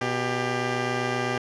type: tone pair together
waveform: 10% pulse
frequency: 123.08 / 396.9 Hz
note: B2 / G4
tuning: -5 / +22 cents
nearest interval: octave + minor sixth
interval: 2027 cents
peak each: -19 dBFS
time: 0.01-1.38 s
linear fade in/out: 5 ms
effects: low-pass 5000 Hz 12 dB/octave